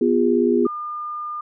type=chord; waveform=sine; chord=F diminished; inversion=second; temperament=equal with one note detuned; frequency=246.9 / 349.2 / 407.5 Hz; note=Cb4 / F4 / Ab4; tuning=0 / 0 / -33 cents; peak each=-19 dBFS; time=0.01-0.67 s; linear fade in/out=5 ms
type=tone; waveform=sine; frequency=1208 Hz; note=D6; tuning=48 cents sharp; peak=-26 dBFS; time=0.65-1.41 s; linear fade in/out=5 ms
effects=none